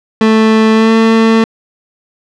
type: tone with pitch glide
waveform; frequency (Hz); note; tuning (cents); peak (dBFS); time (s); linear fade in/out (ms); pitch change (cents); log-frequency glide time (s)
30% pulse; 220 to 224.5; A3 to A3; 0 to +35; -3; 0.21-1.44; 2; +35; 0.73-0.92
effects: low-pass 4000 Hz 12 dB/octave